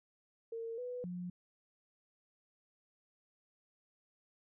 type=tone with pitch steps; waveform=sine; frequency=456.9 / 494.6 / 178.3 Hz; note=A#4 / B4 / F3; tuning=-35 / +3 / +36 cents; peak=-39 dBFS; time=0.52-1.3 s; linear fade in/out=5 ms; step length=260 ms; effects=none